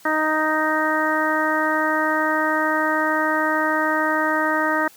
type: harmonic tone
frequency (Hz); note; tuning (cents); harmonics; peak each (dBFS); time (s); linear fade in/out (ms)
311.1; D#4; 0; 1 / 2 / 3 / 4 / 5 / 6; -25 / -25 / -25 / -25 / -25 / -25; 0.05-4.88; 5
effects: white hiss -49 dBFS RMS until 4.96 s + high-pass 80 Hz 12 dB/octave